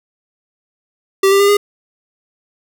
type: tone with pitch steps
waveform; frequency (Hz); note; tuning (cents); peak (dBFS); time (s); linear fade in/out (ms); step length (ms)
square; 388.7 / 395.5 / 402.4 / 409.4; G4 / G4 / G4 / G#4; -15 / +15 / +45 / -25; -9; 1.23-1.57; 5; 85
effects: none